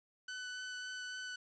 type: tone with vibrato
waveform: sawtooth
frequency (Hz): 1500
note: F#6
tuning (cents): +23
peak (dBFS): -38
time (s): 0.28-1.36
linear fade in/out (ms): 5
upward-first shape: triangle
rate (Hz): 3.6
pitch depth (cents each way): 11
effects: resampled to 16000 Hz + 11-bit